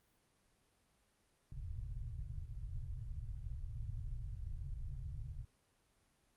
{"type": "low-pass noise", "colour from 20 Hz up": "pink", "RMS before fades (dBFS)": -44, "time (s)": [1.52, 5.45], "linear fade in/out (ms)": 2, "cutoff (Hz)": 140, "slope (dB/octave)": 96, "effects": ["pink hiss -75 dBFS RMS until 6.36 s", "Opus 32 kbps"]}